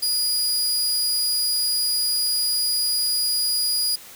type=tone; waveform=sawtooth; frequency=4890 Hz; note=D#8; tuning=31 cents flat; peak=-17 dBFS; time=0.02-3.96 s; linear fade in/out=10 ms; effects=white hiss -43 dBFS RMS until 4.15 s